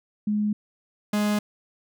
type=tone pair in turn; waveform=sine / 45% pulse; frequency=209.7 / 208.7 Hz; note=G#3 / G#3; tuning=+17 / +9 cents; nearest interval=unison; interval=8 cents; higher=first; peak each=-21 dBFS; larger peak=neither; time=0.27-0.53 / 1.13-1.39 s; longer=neither; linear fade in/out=5 ms; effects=none